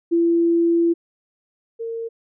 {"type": "tone pair in turn", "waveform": "sine", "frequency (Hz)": [337.7, 457.7], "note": ["E4", "A#4"], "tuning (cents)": [42, -32], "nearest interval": "perfect fourth", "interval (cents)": 526, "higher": "second", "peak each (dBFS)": [-14, -25], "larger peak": "first", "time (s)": [[0.11, 0.94], [1.79, 2.09]], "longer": "first", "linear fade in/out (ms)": 20, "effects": []}